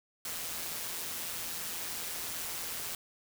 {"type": "noise with amplitude modulation", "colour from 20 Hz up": "white", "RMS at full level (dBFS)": -36, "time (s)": [0.25, 2.95], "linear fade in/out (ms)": 2, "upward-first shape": "sine", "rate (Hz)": 168, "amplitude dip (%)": 50, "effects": []}